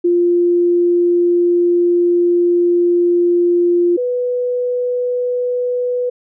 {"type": "tone pair in turn", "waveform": "sine", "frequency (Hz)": [349, 493.6], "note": ["F4", "B4"], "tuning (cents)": [-1, -1], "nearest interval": "tritone", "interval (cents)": 600, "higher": "second", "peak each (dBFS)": [-10, -15], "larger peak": "first", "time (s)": [[0.04, 3.97], [3.97, 6.1]], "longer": "first", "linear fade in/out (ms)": 10, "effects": []}